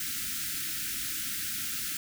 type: band-stop noise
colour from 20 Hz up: white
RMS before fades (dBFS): -34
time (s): 0-1.97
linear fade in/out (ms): 2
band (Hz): 340 to 1300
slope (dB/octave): 96
effects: none